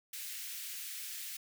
white high-pass noise, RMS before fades -43 dBFS, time 0.13-1.37 s, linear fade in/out 5 ms, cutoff 1800 Hz, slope 24 dB/octave, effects none

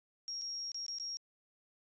sine tone with dropouts, 5588 Hz, F8, in tune, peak -38 dBFS, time 0.28-1.17 s, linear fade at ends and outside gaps 0 ms, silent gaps 0.414-0.419 / 0.718-0.745 / 0.864-0.882 / 0.985-0.999 s, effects resampled to 16000 Hz

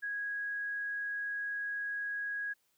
sine tone, 1654 Hz, G#6, 8 cents flat, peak -34 dBFS, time 0.02-2.54 s, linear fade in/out 20 ms, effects white hiss -75 dBFS RMS until 2.77 s

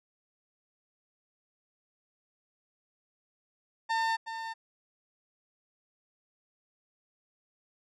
30% pulse tone with echo, 902 Hz, A5, 43 cents sharp, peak -24 dBFS, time 3.89-4.17 s, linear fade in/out 20 ms, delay 370 ms, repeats 1, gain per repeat -9 dB, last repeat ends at 4.54 s, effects low-pass 5000 Hz 12 dB/octave

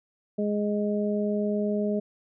harmonic tone, 207.7 Hz, G#3, in tune, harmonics 1 / 2 / 3, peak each -26 / -29 / -31 dBFS, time 0.38-2 s, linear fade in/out 10 ms, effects none

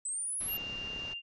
sine linear sweep, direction up, 7902 to 11950 Hz, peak -33 dBFS, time 0.05-0.57 s, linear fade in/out 5 ms
pink low-pass noise, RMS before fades -48 dBFS, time 0.4-1.14 s, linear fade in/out 10 ms, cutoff 6200 Hz, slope 48 dB/octave
sine tone, 2794 Hz, F7, in tune, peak -37 dBFS, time 0.47-1.22 s, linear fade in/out 50 ms
click train, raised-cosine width 2 ms, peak -37 dBFS, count 18, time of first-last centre 0.58-1.08 s, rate 34 Hz
effects none

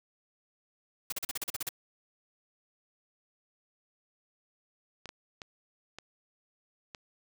white noise bursts, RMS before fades -34 dBFS, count 10, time 1.1-1.691 s, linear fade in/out 5 ms, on 24 ms, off 39 ms
clicks, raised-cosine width 0.2 ms, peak -25 dBFS, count 5, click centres 5.057 / 5.091 / 5.418 / 5.986 / 6.948 s
effects none

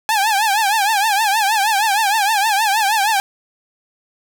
sawtooth tone with vibrato, 838 Hz, G#5, 15 cents sharp, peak -10 dBFS, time 0.09-3.2 s, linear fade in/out 0 ms, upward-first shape triangle, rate 6.4 Hz, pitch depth 160 cents each way, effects none

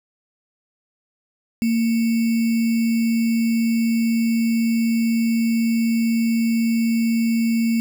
sine tone with sample-and-hold, 229 Hz, A#3, 31 cents flat, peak -16 dBFS, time 1.62-7.8 s, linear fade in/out 0 ms, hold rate 2450 Hz, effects none

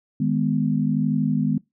sine chord, G# minor, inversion second, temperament just, 155.74 / 207.7 / 249.2 Hz, D#3 / G#3 / B3, +2 / 0 / +16 cents, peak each -23 dBFS, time 0.2-1.58 s, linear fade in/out 5 ms, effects noise-tail reverb RT60 0.2 s tail -23 dB re dry

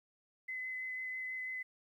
sine tone with vibrato, 2030 Hz, B6, 47 cents sharp, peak -38 dBFS, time 0.48-1.63 s, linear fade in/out 10 ms, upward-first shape sine, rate 6.1 Hz, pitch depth 11 cents each way, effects 12-bit

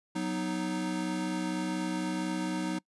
square chord, B major, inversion second, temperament equal, 185 / 246.9 / 311.1 Hz, F#3 / B3 / D#4, 0 / 0 / 0 cents, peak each -35 / -39 / -34 dBFS, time 0.15-2.79 s, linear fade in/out 10 ms, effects noise-tail reverb RT60 0.1 s tail -24 dB re dry + resampled to 24000 Hz

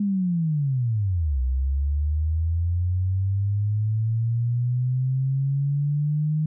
sine linear two-way sweep, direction down then up, 207.1 to 62.7 to 155.5 Hz, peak -20 dBFS, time 0-6.46 s, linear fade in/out 5 ms, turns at 1.41 s, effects none

